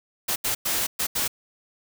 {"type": "noise bursts at uneven times", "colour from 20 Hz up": "white", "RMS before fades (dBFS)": -25, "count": 5, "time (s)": [[0.28, 0.36], [0.44, 0.55], [0.65, 0.87], [0.99, 1.07], [1.15, 1.28]], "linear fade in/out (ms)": 10, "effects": []}